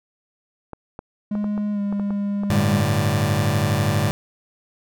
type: clicks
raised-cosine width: 1 ms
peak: -19 dBFS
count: 10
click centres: 0.733 / 0.991 / 1.353 / 1.443 / 1.578 / 1.926 / 1.997 / 2.106 / 2.435 / 2.549 s
type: tone with pitch glide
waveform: triangle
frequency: 207.7 to 202.1 Hz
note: G#3 to G#3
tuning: 0 to -47 cents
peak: -19 dBFS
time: 1.31-2.84 s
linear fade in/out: 5 ms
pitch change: -47 cents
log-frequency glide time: 1.72-1.8 s
type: chord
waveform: sawtooth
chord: G suspended second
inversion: none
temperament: just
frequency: 98 / 110.25 / 147 Hz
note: G2 / A2 / D3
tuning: 0 / +4 / +2 cents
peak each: -18 dBFS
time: 2.5-4.11 s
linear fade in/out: 0 ms
effects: none